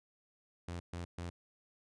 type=tone bursts; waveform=sawtooth; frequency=86.8 Hz; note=F2; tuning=10 cents flat; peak=-36 dBFS; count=3; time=0.68-1.3 s; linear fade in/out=5 ms; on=120 ms; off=130 ms; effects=resampled to 22050 Hz